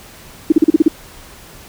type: tone bursts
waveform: sine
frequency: 314.6 Hz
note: D#4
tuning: 19 cents sharp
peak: -4 dBFS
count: 7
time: 0.5-0.882 s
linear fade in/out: 5 ms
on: 22 ms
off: 38 ms
effects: pink hiss -39 dBFS RMS until 1.68 s